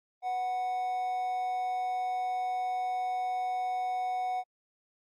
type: tone with amplitude modulation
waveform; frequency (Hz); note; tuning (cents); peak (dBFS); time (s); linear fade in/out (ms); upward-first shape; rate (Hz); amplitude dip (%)
triangle; 740; F#5; 0; -26; 0.22-4.44; 50; sine; 243; 30
effects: AAC 64 kbps